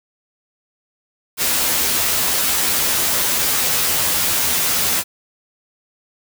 white noise with comb filter, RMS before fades -18 dBFS, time 1.37-5.04 s, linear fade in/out 50 ms, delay 12 ms, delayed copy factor +0.75, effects none

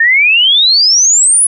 sine exponential sweep, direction up, 1783 to 10430 Hz, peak -5 dBFS, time 0-1.47 s, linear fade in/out 5 ms, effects none

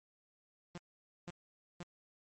sawtooth tone bursts, 174.61 Hz, F3, in tune, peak -39 dBFS, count 3, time 0.75-1.828 s, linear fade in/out 0 ms, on 26 ms, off 500 ms, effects MP3 32 kbps

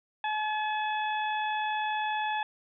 harmonic tone, 855 Hz, A5, 50 cents flat, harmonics 1 / 2 / 3 / 4, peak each -29 / -35 / -39 / -41 dBFS, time 0.24-2.43 s, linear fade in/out 2 ms, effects none

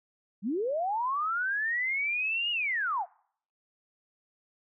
sine linear two-way sweep, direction up then down, 174.61 to 2900 to 643 Hz, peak -27 dBFS, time 0.42-3.06 s, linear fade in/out 50 ms, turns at 2.51 s, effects noise-tail reverb RT60 0.6 s tail -24 dB re dry

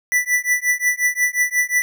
square tone with tremolo, 1975.5 Hz, B6, in tune, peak -13 dBFS, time 0.12-1.82 s, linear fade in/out 0 ms, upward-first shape triangle, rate 5.6 Hz, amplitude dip 100%, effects none

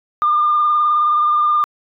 sine tone with vibrato, 1205 Hz, D6, 44 cents sharp, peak -11 dBFS, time 0.22-1.64 s, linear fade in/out 0 ms, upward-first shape triangle, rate 19 Hz, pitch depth 28 cents each way, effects tanh soft clip ceiling -7 dBFS

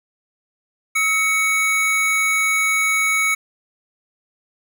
square tone pair together, 1288.6 / 2228 Hz, E6 / C#7, -40 / +8 cents, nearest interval major sixth, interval 948 cents, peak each -26 / -17 dBFS, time 0.95-3.35 s, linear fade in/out 10 ms, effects 9-bit

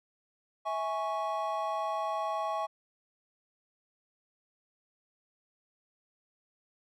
triangle chord, C# minor, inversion first, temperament equal with one note detuned, 651.3 / 830.6 / 1108.7 Hz, E5 / G#5 / C#6, -21 / 0 / 0 cents, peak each -33 dBFS, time 0.65-2.67 s, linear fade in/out 20 ms, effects none

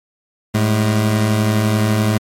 25% pulse tone pair together, 108.3 / 204.9 Hz, A2 / G#3, -27 / -23 cents, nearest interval major seventh, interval 1104 cents, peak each -10 / -19 dBFS, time 0.54-2.18 s, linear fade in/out 10 ms, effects MP3 64 kbps

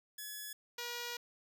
5% pulse tone pair in turn, 1700 / 479.4 Hz, G#6 / A#4, +40 / +48 cents, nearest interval octave + minor seventh, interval 2192 cents, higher first, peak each -32 / -28 dBFS, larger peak second, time 0.18-0.53 / 0.78-1.17 s, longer second, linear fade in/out 5 ms, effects none

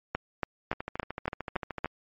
two click trains, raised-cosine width 0.5 ms, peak -19 / -13 dBFS, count 16 / 7, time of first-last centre 0.73-1.858 / 0.15-1.845 s, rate 13.3 / 3.54 Hz, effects MP3 32 kbps

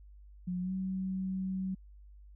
sine tone with pitch glide, 180 to 188.62 Hz, F#3 to F#3, -47 to +34 cents, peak -32 dBFS, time 0.47-1.75 s, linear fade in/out 10 ms, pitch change +81 cents, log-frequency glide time 0.61-0.72 s, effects added 50 Hz sine -51 dBFS peak until 2.35 s

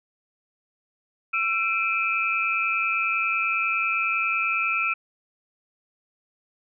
sine tone cluster, 1345 / 2370 / 2576 Hz, E6 / D7 / E7, +34 / +15 / -41 cents, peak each -26 dBFS, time 1.33-4.94 s, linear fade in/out 10 ms, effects none

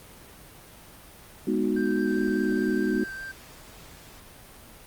sine chord, G# minor seventh, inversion none, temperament equal, 207.7 / 246.9 / 311.1 / 370 Hz, G#3 / B3 / D#4 / F#4, 0 / 0 / 0 / 0 cents, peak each -28 dBFS, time 1.47-3.04 s, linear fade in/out 5 ms
triangle tone with vibrato, 1568 Hz, G6, in tune, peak -33 dBFS, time 1.76-3.32 s, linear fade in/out 10 ms, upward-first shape sine, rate 4.9 Hz, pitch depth 10 cents each way
effects pink hiss -48 dBFS RMS until 4.86 s + Opus 32 kbps

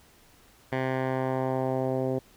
10% pulse tone with low-pass filter sweep, 130.81 Hz, C3, in tune, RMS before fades -28 dBFS, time 0.72-2.19 s, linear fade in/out 5 ms, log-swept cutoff 2100 to 490 Hz, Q 1.4, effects pink hiss -58 dBFS RMS until 2.36 s

